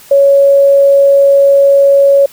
sine tone, 557 Hz, C#5, 8 cents sharp, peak -3 dBFS, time 0.11-2.26 s, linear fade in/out 5 ms, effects white hiss -38 dBFS RMS until 2.32 s

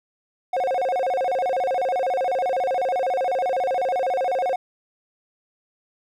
triangle tone with vibrato, 622.3 Hz, D#5, in tune, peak -18 dBFS, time 0.53-4.56 s, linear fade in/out 5 ms, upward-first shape square, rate 14 Hz, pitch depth 280 cents each way, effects none

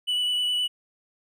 triangle tone with vibrato, 2960 Hz, F#7, in tune, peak -21 dBFS, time 0.07-0.68 s, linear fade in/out 20 ms, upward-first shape sine, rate 9.7 Hz, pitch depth 15 cents each way, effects none

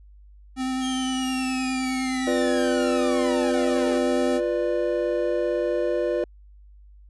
square tone with vibrato, 259.6 Hz, C4, 13 cents flat, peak -25 dBFS, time 0.56-4.41 s, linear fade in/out 50 ms, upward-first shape sine, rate 9.7 Hz, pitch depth 12 cents each way
sawtooth linear sweep, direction down, 3266 to 330.7 Hz, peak -29 dBFS, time 0.8-4.01 s, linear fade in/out 50 ms
triangle chord, B diminished, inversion second, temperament equal with one note detuned, 349.2 / 493.9 / 592.1 Hz, F4 / B4 / D5, 0 / 0 / +14 cents, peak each -24 dBFS, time 2.27-6.24 s, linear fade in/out 2 ms
effects added 50 Hz sine -46 dBFS peak until 7.09 s + resampled to 24000 Hz

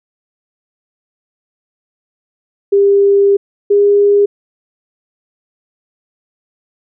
sine tone pair in turn, 399.6 / 406.4 Hz, G4 / G#4, +33 / -38 cents, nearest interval unison, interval 29 cents, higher second, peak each -6 dBFS, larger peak neither, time 2.72-3.37 / 3.7-4.26 s, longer first, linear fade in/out 10 ms, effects none

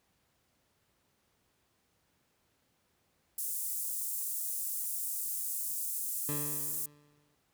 pink high-pass noise, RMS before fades -36 dBFS, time 3.38-6.86 s, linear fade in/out 5 ms, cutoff 8500 Hz, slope 24 dB/octave
20% pulse tone with exponential decay, 147 Hz, D3, 2 cents sharp, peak -29 dBFS, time 6.29-7.35 s, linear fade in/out 0 ms, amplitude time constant 230 ms
effects pink hiss -74 dBFS RMS until 7.53 s + high-pass 60 Hz 12 dB/octave

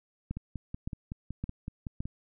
two click trains, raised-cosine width 5 ms, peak -24 / -21 dBFS, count 10 / 4, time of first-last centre 0.37-2.055 / 0.31-2.005 s, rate 5.34 / 1.77 Hz, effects none

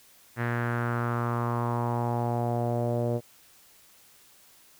sawtooth tone with low-pass filter sweep, 119.1 Hz, A#2, 38 cents sharp, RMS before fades -28 dBFS, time 0.36-3.21 s, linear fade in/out 50 ms, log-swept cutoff 1800 to 540 Hz, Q 3.7, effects white hiss -57 dBFS RMS until 4.79 s

